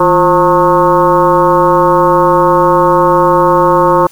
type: tone with frequency modulation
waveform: sine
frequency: 717 Hz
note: F5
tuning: 45 cents sharp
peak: -5 dBFS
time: 0-4.07 s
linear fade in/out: 5 ms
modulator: 185 Hz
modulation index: 2.5
effects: white hiss -41 dBFS RMS until 4.11 s

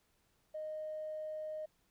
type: tone with tanh clipping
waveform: triangle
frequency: 619 Hz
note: D#5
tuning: 9 cents flat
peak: -39 dBFS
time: 0.54-1.66 s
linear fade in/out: 10 ms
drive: 4 dB
effects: pink hiss -75 dBFS RMS until 1.9 s

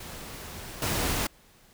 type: noise with level steps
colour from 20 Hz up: pink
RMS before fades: -41 / -28 dBFS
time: 0-1.27 s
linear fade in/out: 5 ms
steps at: 0.82 s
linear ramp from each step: 2 ms
effects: pink hiss -58 dBFS RMS until 1.73 s

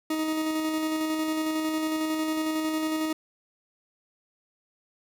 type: tone with tremolo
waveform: 40% pulse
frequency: 313.9 Hz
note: D#4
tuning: 15 cents sharp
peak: -24 dBFS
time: 0.1-3.13 s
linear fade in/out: 5 ms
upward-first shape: square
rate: 11 Hz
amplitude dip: 25%
effects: none

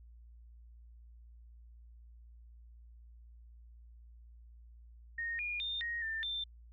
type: tone with pitch steps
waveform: sine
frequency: 1853 / 2430 / 3627 / 1874 / 1789 / 3569 Hz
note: A#6 / D#7 / A#7 / A#6 / A6 / A7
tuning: -11 / -42 / -48 / +9 / +28 / +24 cents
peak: -35 dBFS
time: 5.18-6.44 s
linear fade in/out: 5 ms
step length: 210 ms
effects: added 58 Hz sine -53 dBFS peak until 6.72 s

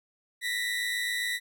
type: tone pair together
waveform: 30% pulse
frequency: 1864.7 / 1972.1 Hz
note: A#6 / B6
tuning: 0 / -3 cents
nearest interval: minor second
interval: 97 cents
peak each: -31 / -27 dBFS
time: 0.41-1.4 s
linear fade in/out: 50 ms
effects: none

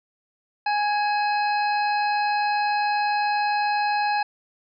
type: harmonic tone with a mistuned harmonic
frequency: 830 Hz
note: G#5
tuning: 1 cent flat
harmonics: 1 / 2 / 3 / 5 / 6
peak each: -21 / -29 / -31 / -35 / -42 dBFS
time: 0.66-4.23 s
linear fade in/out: 5 ms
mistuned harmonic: 3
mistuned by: +43 cents
effects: none

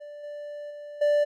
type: tone with level steps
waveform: triangle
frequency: 587.3 Hz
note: D5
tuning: in tune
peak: -37 / -33 / -36 / -17 dBFS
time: 0-1.25 s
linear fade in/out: 20 ms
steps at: 0.23 / 0.7 / 1.01 s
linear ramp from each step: 10 ms
effects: none

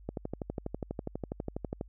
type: click train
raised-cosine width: 2 ms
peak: -21 dBFS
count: 22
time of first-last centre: 0.09-1.811 s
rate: 12.2 Hz
effects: added 50 Hz sine -50 dBFS peak until 1.88 s

